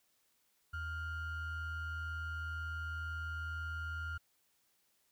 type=ring-modulated tone; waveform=triangle; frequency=740 Hz; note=F#5; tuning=in tune; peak=-33 dBFS; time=0.73-4.18 s; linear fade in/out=10 ms; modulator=659 Hz; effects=white hiss -75 dBFS RMS until 5.11 s